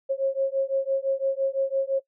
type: beating tone pair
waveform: sine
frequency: 538 / 543.9 Hz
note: C5 / C#5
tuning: +48 / -33 cents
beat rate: 5.9 Hz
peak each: -25 dBFS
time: 0.09-2 s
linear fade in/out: 20 ms
effects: noise-tail reverb RT60 0.1 s tail -22 dB re dry